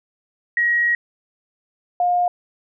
sine tone pair in turn, 1898 / 710.9 Hz, A#6 / F5, +31 / +31 cents, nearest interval octave + perfect fourth, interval 1700 cents, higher first, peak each -15 dBFS, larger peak neither, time 0.57-0.95 / 2-2.28 s, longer first, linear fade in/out 2 ms, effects none

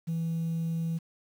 sine tone, 164.81 Hz, E3, in tune, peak -26 dBFS, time 0.07-0.99 s, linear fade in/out 20 ms, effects tanh soft clip ceiling -26 dBFS + 9-bit

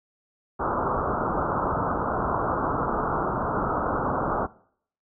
white low-pass noise, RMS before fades -26 dBFS, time 0.59-4.47 s, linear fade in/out 20 ms, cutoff 1400 Hz, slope 96 dB/octave, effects noise-tail reverb RT60 0.6 s tail -21 dB re dry

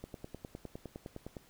click train, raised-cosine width 2 ms, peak -29 dBFS, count 14, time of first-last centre 0.04-1.368 s, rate 9.79 Hz, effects pink hiss -63 dBFS RMS until 1.49 s

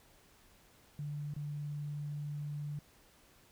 sine tone with dropouts, 146.83 Hz, D3, in tune, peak -37 dBFS, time 0.99-2.79 s, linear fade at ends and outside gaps 2 ms, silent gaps 1.338-1.363 s, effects pink hiss -64 dBFS RMS until 3.51 s

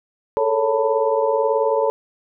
sine tone cluster, 427.3 / 445.7 / 556 / 893 / 988 Hz, G#4 / A4 / C#5 / A5 / B5, +49 / +22 / +5 / +25 / 0 cents, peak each -26 / -20 / -20 / -24 / -26 dBFS, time 0.37-1.9 s, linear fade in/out 0 ms, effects none

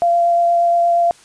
sine tone with vibrato, 688 Hz, F5, 26 cents flat, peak -11 dBFS, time 0.02-1.11 s, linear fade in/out 0 ms, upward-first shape triangle, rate 8.5 Hz, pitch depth 10 cents each way, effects white hiss -47 dBFS RMS until 1.24 s + resampled to 22050 Hz

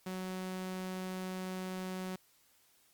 sawtooth tone, 185.8 Hz, F#3, 7 cents sharp, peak -34 dBFS, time 0.06-2.16 s, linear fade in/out 5 ms, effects white hiss -68 dBFS RMS until 2.93 s + Opus 48 kbps

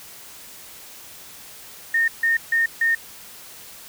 sine tone bursts, 1833 Hz, A#6, 30 cents flat, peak -16 dBFS, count 4, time 1.94-2.95 s, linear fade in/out 5 ms, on 140 ms, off 150 ms, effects white hiss -42 dBFS RMS until 3.88 s

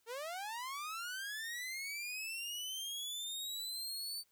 sawtooth linear sweep, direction up, 440 to 4577 Hz, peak -37 dBFS, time 0.06-4.24 s, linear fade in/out 50 ms, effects white hiss -75 dBFS RMS until 4.31 s

